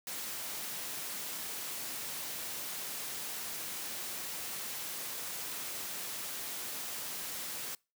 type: high-pass noise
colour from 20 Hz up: white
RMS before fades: -40 dBFS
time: 0.07-7.75 s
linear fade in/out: 2 ms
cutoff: 120 Hz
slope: 12 dB/octave
effects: noise-tail reverb RT60 0.3 s tail -26 dB re dry